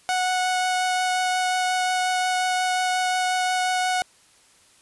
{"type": "tone with vibrato", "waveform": "sawtooth", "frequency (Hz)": 736, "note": "F#5", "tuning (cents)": -9, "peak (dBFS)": -17, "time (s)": [0.09, 4.02], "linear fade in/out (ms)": 0, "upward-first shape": "triangle", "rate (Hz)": 5.6, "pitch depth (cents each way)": 8, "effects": ["white hiss -56 dBFS RMS until 4.81 s", "resampled to 24000 Hz"]}